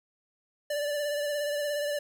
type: tone with vibrato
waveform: square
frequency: 585 Hz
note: D5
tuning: 7 cents flat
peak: -29 dBFS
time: 0.7-1.99 s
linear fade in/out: 5 ms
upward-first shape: sine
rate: 17 Hz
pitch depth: 29 cents each way
effects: 11-bit